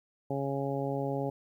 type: harmonic tone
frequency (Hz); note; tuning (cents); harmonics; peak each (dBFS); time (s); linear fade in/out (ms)
138.2; C#3; -5; 1 / 2 / 3 / 4 / 5 / 6; -35 / -36 / -36 / -36 / -41 / -40; 0.3-1.3; 5
effects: 11-bit